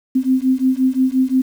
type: beating tone pair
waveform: sine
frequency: 257.2 / 262.9 Hz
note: C4 / C4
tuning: -30 / +8 cents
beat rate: 5.7 Hz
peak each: -16 dBFS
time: 0.15-1.42 s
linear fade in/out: 10 ms
effects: 7-bit